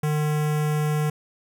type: tone with notch filter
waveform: square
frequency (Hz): 151.2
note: D#3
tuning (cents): -49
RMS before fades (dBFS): -23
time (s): 0.03-1.1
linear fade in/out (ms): 5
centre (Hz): 4200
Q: 1.4
effects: none